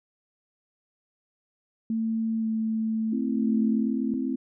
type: tone with pitch glide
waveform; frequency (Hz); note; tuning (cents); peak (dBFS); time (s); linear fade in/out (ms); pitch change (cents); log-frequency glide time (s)
sine; 223.9 to 221.3; A3 to A3; +30 to +10; -24; 1.9-4.14; 2; -20; 2.38-2.47
type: chord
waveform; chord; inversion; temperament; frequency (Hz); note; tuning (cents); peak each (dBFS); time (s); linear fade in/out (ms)
sine; A minor; none; equal; 220 / 261.6 / 329.6; A3 / C4 / E4; 0 / 0 / 0; -32 / -27 / -33; 3.12-4.36; 10
effects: none